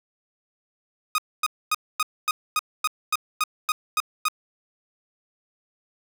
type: tone bursts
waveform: sawtooth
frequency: 1244.5 Hz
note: D#6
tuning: in tune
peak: -16 dBFS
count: 12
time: 1.15-4.284 s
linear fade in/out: 2 ms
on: 32 ms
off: 250 ms
effects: none